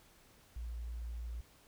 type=tone; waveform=sine; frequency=58.27 Hz; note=A#1; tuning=in tune; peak=-39 dBFS; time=0.56-1.41 s; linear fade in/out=5 ms; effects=pink hiss -64 dBFS RMS until 1.67 s